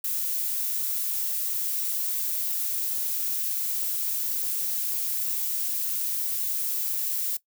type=noise; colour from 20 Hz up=violet; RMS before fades=-28 dBFS; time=0.04-7.37 s; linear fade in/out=5 ms; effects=noise-tail reverb RT60 0.1 s tail -19 dB re dry

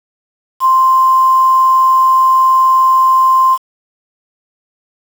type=tone with quantisation; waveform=sine; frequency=1046.5 Hz; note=C6; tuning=in tune; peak=-6 dBFS; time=0.6-3.58 s; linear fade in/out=50 ms; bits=5; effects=none

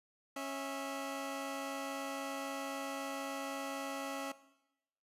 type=tone pair together; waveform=15% pulse; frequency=274.6 / 653 Hz; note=C#4 / E5; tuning=-16 / -17 cents; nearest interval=octave + minor third; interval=1499 cents; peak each=-34 / -38 dBFS; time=0.36-4.32 s; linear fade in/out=5 ms; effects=noise-tail reverb RT60 0.9 s tail -17 dB re dry + resampled to 32000 Hz

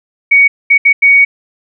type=tone bursts at uneven times; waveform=sine; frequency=2240 Hz; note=C#7; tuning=18 cents sharp; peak=-3 dBFS; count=4; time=0.31-0.48 / 0.7-0.78 / 0.85-0.93 / 1.02-1.25 s; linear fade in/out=10 ms; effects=none

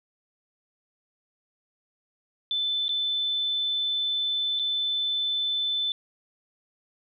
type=tone with dropouts; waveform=sine; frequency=3520 Hz; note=A7; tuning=in tune; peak=-24 dBFS; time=2.51-5.92 s; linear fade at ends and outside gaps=1 ms; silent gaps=2.882-2.892 / 4.591-4.595 s; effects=none

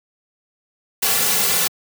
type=noise with comb filter; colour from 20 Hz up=white; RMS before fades=-18 dBFS; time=1.02-1.68 s; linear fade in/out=10 ms; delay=3.2 ms; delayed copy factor=-1; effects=high-pass 150 Hz 12 dB/octave

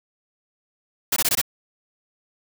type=noise bursts; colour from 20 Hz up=white; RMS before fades=-20 dBFS; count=5; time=1.12-1.415 s; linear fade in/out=5 ms; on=43 ms; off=20 ms; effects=none

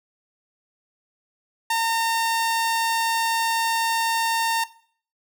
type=tone; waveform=sawtooth; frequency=912 Hz; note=A#5; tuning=38 cents flat; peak=-16 dBFS; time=1.7-4.64 s; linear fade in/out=5 ms; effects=noise-tail reverb RT60 0.5 s tail -17 dB re dry

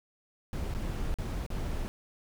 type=noise with dropouts; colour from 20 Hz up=brown; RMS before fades=-33 dBFS; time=0.53-1.88 s; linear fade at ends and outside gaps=0 ms; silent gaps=0.74-0.749 / 1.141-1.186 / 1.464-1.503 s; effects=none

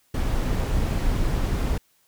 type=noise; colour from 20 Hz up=brown; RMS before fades=-23 dBFS; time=0.14-1.78 s; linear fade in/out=5 ms; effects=white hiss -64 dBFS RMS until 2.07 s

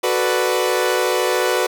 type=chord; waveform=sawtooth; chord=B minor seventh; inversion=second; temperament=equal; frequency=370 / 440 / 493.9 / 587.3 Hz; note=F#4 / A4 / B4 / D5; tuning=0 / 0 / 0 / 0 cents; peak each=-17 / -21 / -16 / -21 dBFS; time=0.03-1.67 s; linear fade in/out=10 ms; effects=none

